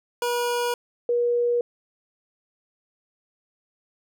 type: tone pair in turn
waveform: 25% pulse / sine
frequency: 482.1 / 479.7 Hz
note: B4 / A#4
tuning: -42 / +50 cents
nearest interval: unison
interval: 8 cents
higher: first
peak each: -19 dBFS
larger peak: neither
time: 0.22-0.74 / 1.09-1.61 s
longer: neither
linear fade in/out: 2 ms
effects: none